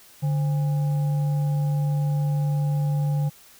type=tone with frequency modulation; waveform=sine; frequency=146.4 Hz; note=D3; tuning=5 cents flat; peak=-20 dBFS; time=0.22-3.3 s; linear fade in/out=20 ms; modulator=671 Hz; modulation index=0.22; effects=white hiss -51 dBFS RMS until 3.59 s